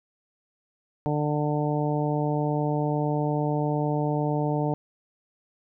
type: harmonic tone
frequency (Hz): 148.8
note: D3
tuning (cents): +23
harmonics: 1 / 2 / 3 / 4 / 5 / 6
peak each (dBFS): -26 / -29 / -31 / -32 / -33 / -34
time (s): 1.06-4.74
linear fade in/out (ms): 0
effects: none